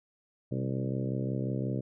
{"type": "harmonic tone with a mistuned harmonic", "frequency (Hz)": 65.6, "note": "C2", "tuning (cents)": 5, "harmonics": [2, 3, 4, 5, 6, 7, 8, 9], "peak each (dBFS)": [-32, -36, -38, -40, -42, -43, -44, -45], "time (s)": [0.51, 1.81], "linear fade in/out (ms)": 10, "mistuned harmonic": 2, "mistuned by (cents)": -63, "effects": []}